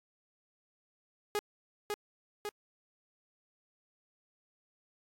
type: tone with echo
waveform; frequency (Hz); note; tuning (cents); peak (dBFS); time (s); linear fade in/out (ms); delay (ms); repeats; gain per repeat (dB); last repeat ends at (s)
sawtooth; 415.3; G#4; 0; -26; 1.35-1.39; 0; 550; 2; -3; 2.49
effects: AAC 64 kbps